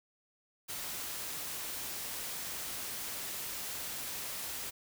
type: noise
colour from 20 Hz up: white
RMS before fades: -40 dBFS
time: 0.68-4.71 s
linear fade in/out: 20 ms
effects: none